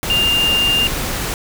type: tone in noise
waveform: sine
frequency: 2802 Hz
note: F7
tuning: 5 cents sharp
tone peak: -13 dBFS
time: 0.1-0.87 s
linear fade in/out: 0 ms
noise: pink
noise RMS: -22 dBFS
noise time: 0.03-1.34 s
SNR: +6 dB
effects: none